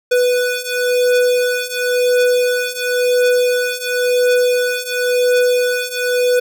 square beating tone pair, 493.9 / 494.85 Hz, B4 / B4, 0 / +3 cents, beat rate 0.95 Hz, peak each -18 / -16 dBFS, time 0.11-6.4 s, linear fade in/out 10 ms, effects none

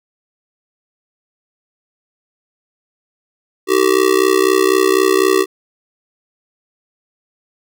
square tone with amplitude modulation, 382.7 Hz, G4, 42 cents flat, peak -7 dBFS, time 3.67-5.46 s, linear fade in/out 50 ms, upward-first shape sine, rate 64 Hz, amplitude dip 95%, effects none

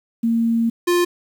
sine / square tone pair in turn, 230 / 351.1 Hz, A#3 / F4, -23 / +9 cents, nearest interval perfect fifth, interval 732 cents, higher second, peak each -15 dBFS, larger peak neither, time 0.23-0.7 / 0.87-1.05 s, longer first, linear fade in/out 10 ms, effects 8-bit

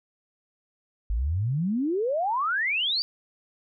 sine exponential sweep, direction up, 49 to 4773 Hz, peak -23 dBFS, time 1.1-3.02 s, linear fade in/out 0 ms, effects none

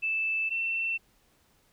sine tone pair in turn, 2637 / 2689 Hz, E7 / E7, 0 / +34 cents, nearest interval unison, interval 34 cents, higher second, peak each -26 / -27 dBFS, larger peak first, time 0.02-0.5 / 0.5-0.98 s, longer neither, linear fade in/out 20 ms, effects pink hiss -66 dBFS RMS until 1.72 s

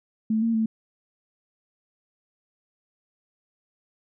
sine tone with pitch steps, 219.5 / 228.7 / 221.8 Hz, A3 / A#3 / A3, -4 / -33 / +14 cents, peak -20 dBFS, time 0.3-0.66 s, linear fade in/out 5 ms, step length 120 ms, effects none

